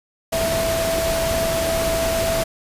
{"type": "tone in noise", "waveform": "sine", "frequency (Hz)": 659.3, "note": "E5", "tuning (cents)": 0, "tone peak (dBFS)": -20, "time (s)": [0.32, 2.44], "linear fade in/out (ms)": 10, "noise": "pink", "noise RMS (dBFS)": -24, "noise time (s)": [0.32, 2.44], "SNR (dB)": 1, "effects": ["resampled to 32000 Hz"]}